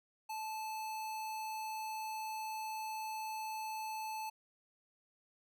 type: tone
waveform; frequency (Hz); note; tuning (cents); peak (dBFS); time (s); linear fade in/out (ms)
square; 872; A5; -16; -40; 0.29-4.3; 10
effects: none